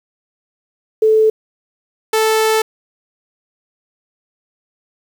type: tone pair in turn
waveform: sine / sawtooth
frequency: 436.9 / 439.1 Hz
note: A4 / A4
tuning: -12 / -4 cents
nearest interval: unison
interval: 8 cents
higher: second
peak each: -8 dBFS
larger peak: neither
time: 1.02-1.3 / 2.13-2.62 s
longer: second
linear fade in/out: 5 ms
effects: 7-bit